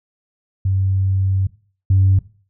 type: tone pair in turn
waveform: sine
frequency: 95.7 / 95.7 Hz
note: G2 / G2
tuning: -41 / -41 cents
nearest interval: unison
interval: 0 cents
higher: neither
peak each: -14 / -9 dBFS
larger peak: second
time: 0.65-1.47 / 1.9-2.19 s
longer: first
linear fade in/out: 5 ms
effects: noise-tail reverb RT60 0.4 s tail -18 dB re dry + tanh soft clip ceiling -6 dBFS